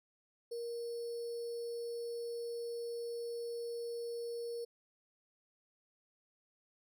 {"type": "tone with sample-and-hold", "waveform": "sine", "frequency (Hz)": 470.4, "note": "A#4", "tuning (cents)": 16, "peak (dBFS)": -38, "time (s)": [0.51, 4.65], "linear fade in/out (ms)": 10, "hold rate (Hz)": 4900, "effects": ["resampled to 32000 Hz"]}